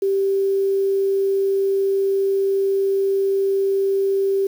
sine tone with quantisation, 391.1 Hz, G4, 4 cents flat, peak -16 dBFS, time 0.02-4.47 s, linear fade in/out 5 ms, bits 7, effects none

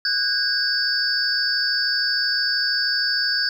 sine tone cluster, 1492 / 1625 / 4617 / 5120 Hz, F#6 / G#6 / D8 / D#8, +14 / -38 / -30 / +49 cents, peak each -27 / -25 / -23 / -24 dBFS, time 0.05-3.49 s, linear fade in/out 2 ms, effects 8-bit

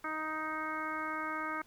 harmonic tone, 312.1 Hz, D#4, 5 cents sharp, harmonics 1 / 2 / 3 / 4 / 5 / 6 / 7, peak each -43 / -46 / -43 / -38 / -41 / -49 / -44 dBFS, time 0.04-1.62 s, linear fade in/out 5 ms, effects pink hiss -64 dBFS RMS until 1.66 s

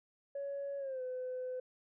sine tone with pitch glide, 560 to 507.6 Hz, C#5 to B4, +18 to +47 cents, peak -36 dBFS, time 0.35-1.6 s, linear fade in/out 5 ms, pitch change -171 cents, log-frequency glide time 0.78-1.02 s, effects tanh soft clip ceiling -34 dBFS

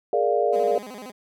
sine chord, Bb dominant seventh, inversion third, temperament equal, 415.3 / 466.2 / 587.3 / 698.5 Hz, Ab4 / Bb4 / D5 / F5, 0 / 0 / 0 / 0 cents, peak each -24 dBFS, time 0.13-0.78 s, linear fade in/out 2 ms
15% pulse tone with vibrato, 229.1 Hz, A#3, 30 cents flat, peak -30 dBFS, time 0.52-1.12 s, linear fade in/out 20 ms, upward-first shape square, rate 13 Hz, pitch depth 190 cents each way
effects none

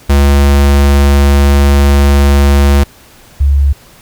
square / sine tone pair in turn, 70.4 / 69.99 Hz, C#2 / C#2, +27 / +17 cents, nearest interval unison, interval 10 cents, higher first, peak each -5 dBFS, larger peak neither, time 0.09-2.84 / 3.4-3.73 s, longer first, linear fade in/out 10 ms, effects pink hiss -40 dBFS RMS until 4.01 s

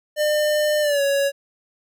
square tone with pitch glide, 602 to 558.5 Hz, D5 to C#5, +43 to +13 cents, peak -18 dBFS, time 0.16-1.32 s, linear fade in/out 50 ms, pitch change -130 cents, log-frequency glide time 0.81-1.02 s, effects none

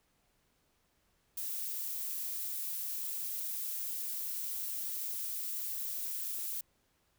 violet noise, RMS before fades -38 dBFS, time 1.37-6.61 s, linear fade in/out 5 ms, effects pink hiss -74 dBFS RMS until 7.18 s

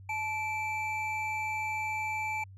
triangle tone pair together, 867 / 2333 Hz, A5 / D7, -26 / -12 cents, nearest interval octave + perfect fourth, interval 1714 cents, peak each -32 / -32 dBFS, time 0.09-2.44 s, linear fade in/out 5 ms, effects added 96 Hz sine -47 dBFS peak until 2.57 s + resampled to 32000 Hz

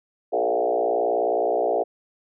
sine tone with frequency modulation, 563 Hz, C#5, 27 cents sharp, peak -19 dBFS, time 0.32-1.84 s, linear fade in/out 20 ms, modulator 58.9 Hz, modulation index 3.2, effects none

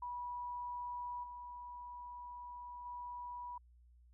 sine tone with level steps, 976 Hz, B5, 21 cents flat, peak -40 / -46 / -43 dBFS, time 0.02-3.58 s, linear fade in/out 5 ms, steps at 1.23 / 2.85 s, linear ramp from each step 10 ms, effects added 60 Hz sine -61 dBFS peak until 4.13 s

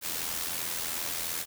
white noise with amplitude modulation, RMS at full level -31 dBFS, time 0.01-1.46 s, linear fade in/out 50 ms, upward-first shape sine, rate 82.8 Hz, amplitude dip 55%, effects none

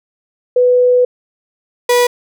sine / 35% pulse tone pair in turn, 496 / 487.8 Hz, B4 / B4, +7 / -21 cents, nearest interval unison, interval 28 cents, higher first, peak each -7 dBFS, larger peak neither, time 0.56-1.05 / 1.89-2.07 s, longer first, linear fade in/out 5 ms, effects none

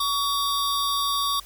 square tone cluster, 1128 / 3676 / 4691 Hz, C#6 / A#7 / D8, +30 / -25 / -3 cents, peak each -25 / -28 / -33 dBFS, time 0-1.4 s, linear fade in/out 5 ms, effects added 50 Hz sine -48 dBFS peak until 1.45 s + white hiss -48 dBFS RMS until 1.45 s

